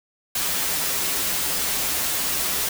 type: noise with comb filter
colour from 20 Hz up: white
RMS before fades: -24 dBFS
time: 0.35-2.69 s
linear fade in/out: 5 ms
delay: 8.6 ms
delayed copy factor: -0.55
effects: none